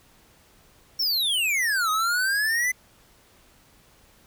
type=exponential two-way sweep; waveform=square; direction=down then up; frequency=5590 to 1244.5 to 2044 Hz; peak=-22 dBFS; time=0.99-2.72 s; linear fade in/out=10 ms; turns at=1.9 s; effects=pink hiss -57 dBFS RMS until 4.26 s